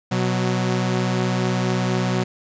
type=tone pair together; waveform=sawtooth; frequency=124.56 / 184.8 Hz; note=B2 / F#3; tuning=+15 / -2 cents; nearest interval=perfect fifth; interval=683 cents; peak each=-18 dBFS; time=0.11-2.24 s; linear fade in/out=10 ms; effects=resampled to 16000 Hz + 9-bit